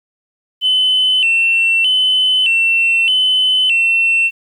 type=tone with vibrato; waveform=sine; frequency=2861 Hz; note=F7; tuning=41 cents sharp; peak=-9 dBFS; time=0.61-4.31 s; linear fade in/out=50 ms; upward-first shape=square; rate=0.81 Hz; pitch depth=100 cents each way; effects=tanh soft clip ceiling -6 dBFS + 8-bit

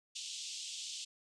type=band-pass noise; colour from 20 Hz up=pink; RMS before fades=-44 dBFS; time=0.15-1.05 s; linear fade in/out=10 ms; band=2900 to 8200 Hz; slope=48 dB/octave; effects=none

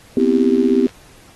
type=chord; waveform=sine; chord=C major seventh; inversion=third; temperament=just; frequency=245.3 / 261.6 / 327 / 392.4 Hz; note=B3 / C4 / E4 / G4; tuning=-12 / 0 / -14 / +2 cents; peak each=-17 / -16 / -20 / -16 dBFS; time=0.17-0.87 s; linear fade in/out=2 ms
type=click train; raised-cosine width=0.2 ms; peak=-22 dBFS; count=61; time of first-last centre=0.2-0.893 s; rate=86.6 Hz
effects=pink hiss -47 dBFS RMS until 1.35 s + AAC 32 kbps

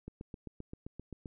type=click train; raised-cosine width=3 ms; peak=-30 dBFS; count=10; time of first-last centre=0.08-1.258 s; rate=7.64 Hz; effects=none

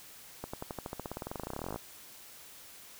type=accelerating click train; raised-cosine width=1 ms; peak=-23 dBFS; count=30; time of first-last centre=0.44-1.76 s; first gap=95 ms; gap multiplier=0.94; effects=white hiss -52 dBFS RMS until 2.99 s

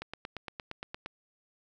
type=click train; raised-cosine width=0.3 ms; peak=-22 dBFS; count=10; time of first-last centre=0.02-1.06 s; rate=8.65 Hz; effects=none

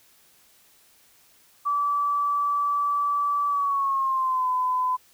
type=tone with pitch glide; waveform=sine; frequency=1155 to 1011.3 Hz; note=D6 to B5; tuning=-29 to +41 cents; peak=-21 dBFS; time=1.65-4.97 s; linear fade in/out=20 ms; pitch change=-230 cents; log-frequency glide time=3.48-4.48 s; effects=white hiss -58 dBFS RMS until 5.13 s

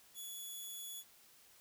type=tone; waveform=5% pulse; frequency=3403 Hz; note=G#7; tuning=41 cents sharp; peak=-37 dBFS; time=0.14-1.04 s; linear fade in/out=50 ms; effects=white hiss -64 dBFS RMS until 1.6 s

